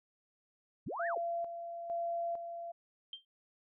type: linear two-way sweep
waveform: sine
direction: up then down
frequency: 69.3 to 1906 to 312 Hz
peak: -37 dBFS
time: 0.86-1.18 s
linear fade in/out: 10 ms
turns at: 1.07 s
type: tone with tremolo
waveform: sine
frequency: 682 Hz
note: F5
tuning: 41 cents flat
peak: -33 dBFS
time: 0.99-2.72 s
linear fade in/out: 10 ms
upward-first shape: square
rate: 1.1 Hz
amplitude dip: 55%
type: tone with exponential decay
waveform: sine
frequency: 3161 Hz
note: G7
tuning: 14 cents sharp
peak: -38 dBFS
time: 3.13-3.25 s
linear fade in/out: 2 ms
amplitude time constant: 25 ms
effects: none